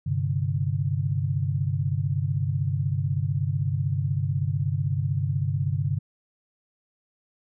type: chord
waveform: sine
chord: G suspended fourth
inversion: none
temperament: equal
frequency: 98 / 130.81 / 146.83 Hz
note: G2 / C3 / D3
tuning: 0 / 0 / 0 cents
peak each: -27 dBFS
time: 0.06-5.99 s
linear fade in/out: 10 ms
effects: none